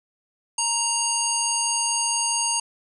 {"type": "harmonic tone", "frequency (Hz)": 932.3, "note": "A#5", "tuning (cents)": 0, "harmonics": [1, 3, 5, 7, 9, 10], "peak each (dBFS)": [-28, -30, -30, -26, -29, -28], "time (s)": [0.58, 2.6], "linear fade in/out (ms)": 5, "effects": []}